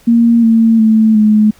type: tone with pitch steps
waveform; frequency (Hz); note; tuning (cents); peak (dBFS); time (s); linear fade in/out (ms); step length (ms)
sine; 233.1 / 226.3 / 219.8 / 213.4; A#3 / A3 / A3 / G#3; 0 / +49 / -2 / +47; -5; 0.07-1.51; 10; 360
effects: pink hiss -46 dBFS RMS until 1.59 s